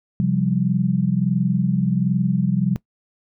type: chord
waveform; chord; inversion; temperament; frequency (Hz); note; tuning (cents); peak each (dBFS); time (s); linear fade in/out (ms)
sine; C suspended fourth; none; equal with one note detuned; 132.41 / 174.61 / 196; C3 / F3 / G3; +21 / 0 / 0; -22 / -20 / -21; 0.2-2.76; 0
effects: noise-tail reverb RT60 0.1 s tail -20 dB re dry